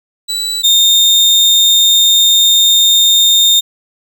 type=tone pair in turn; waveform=35% pulse; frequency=3951 / 3648 Hz; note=B7 / A#7; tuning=0 / -38 cents; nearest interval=minor second; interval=138 cents; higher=first; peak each=-13 / -4 dBFS; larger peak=second; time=0.28-0.63 / 0.63-3.61 s; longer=second; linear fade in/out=20 ms; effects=none